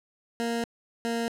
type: tone pair in turn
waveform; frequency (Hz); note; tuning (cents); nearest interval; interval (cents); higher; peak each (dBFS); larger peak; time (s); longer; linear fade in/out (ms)
20% pulse; 233.1 / 232.1; A#3 / A#3; 0 / -7; unison; 7; first; -22; neither; 0.4-0.64 / 1.05-1.28; first; 0
effects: low-pass 11000 Hz 12 dB/octave